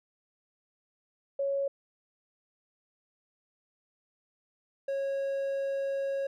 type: tone pair in turn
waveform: sine / triangle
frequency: 554.4 / 548.7 Hz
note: C#5 / C#5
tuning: 0 / -18 cents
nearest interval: unison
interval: 18 cents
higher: first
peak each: -27 dBFS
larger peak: neither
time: 1.39-1.68 / 4.88-6.27 s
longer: second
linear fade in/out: 5 ms
effects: none